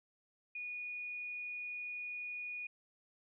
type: tone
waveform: sine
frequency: 2457 Hz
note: D#7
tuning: 22 cents flat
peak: -40 dBFS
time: 0.55-2.67 s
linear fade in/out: 5 ms
effects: none